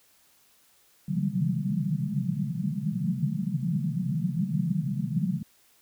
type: band-pass noise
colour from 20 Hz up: white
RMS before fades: -28 dBFS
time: 1.08-5.43 s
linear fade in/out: 5 ms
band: 130 to 210 Hz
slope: 96 dB/octave
effects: white hiss -62 dBFS RMS until 5.81 s